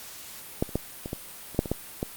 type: clicks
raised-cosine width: 2 ms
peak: -10 / -28 / -11 / -20 / -17 / -28 / -7 / -20 / -11 / -14 dBFS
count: 10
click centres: 0.625 / 0.692 / 0.756 / 1.059 / 1.131 / 1.547 / 1.591 / 1.658 / 1.716 / 2.029 s
effects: white hiss -43 dBFS RMS until 2.16 s + Opus 48 kbps